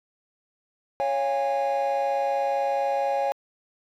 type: chord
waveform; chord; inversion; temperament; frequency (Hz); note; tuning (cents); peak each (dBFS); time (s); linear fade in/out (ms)
triangle; Db major; none; equal with one note detuned; 554.4 / 698.5 / 818.2; Db5 / F5 / Ab5; 0 / 0 / -26; -23 / -28 / -23; 1-3.32; 0
effects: tanh soft clip ceiling -15 dBFS